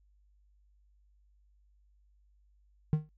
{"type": "tone with exponential decay", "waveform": "triangle", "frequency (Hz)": 153.6, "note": "D#3", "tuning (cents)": -22, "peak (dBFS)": -18, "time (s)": [2.93, 3.09], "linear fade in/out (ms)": 0, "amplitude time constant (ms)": 33, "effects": ["noise-tail reverb RT60 0.1 s tail -22 dB re dry", "added 50 Hz sine -63 dBFS peak until 3.17 s"]}